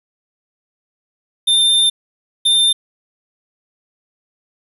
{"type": "tone pair in turn", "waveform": "square", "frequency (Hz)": [3596, 3596], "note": ["A7", "A7"], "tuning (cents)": [37, 37], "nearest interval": "unison", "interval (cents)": 0, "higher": "neither", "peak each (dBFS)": -11, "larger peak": "neither", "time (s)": [[1.47, 1.9], [2.45, 2.73]], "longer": "first", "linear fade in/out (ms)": 10, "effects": ["resampled to 32000 Hz", "8-bit"]}